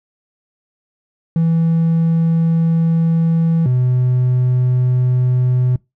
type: tone pair in turn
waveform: triangle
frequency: 164.81 / 126.03 Hz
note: E3 / B2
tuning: 0 / +36 cents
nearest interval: perfect fourth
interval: 464 cents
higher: first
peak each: -9 dBFS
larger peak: neither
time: 1.36-3.66 / 3.66-5.76 s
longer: first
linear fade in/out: 2 ms
effects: noise-tail reverb RT60 0.2 s tail -24 dB re dry + tanh soft clip ceiling -5 dBFS